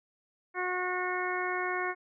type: harmonic tone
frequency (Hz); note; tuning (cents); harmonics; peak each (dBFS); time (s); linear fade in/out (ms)
363.7; F#4; -30; 1 / 2 / 3 / 4 / 5 / 6; -35 / -37 / -36 / -37 / -37 / -38; 0.54-1.95; 50
effects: none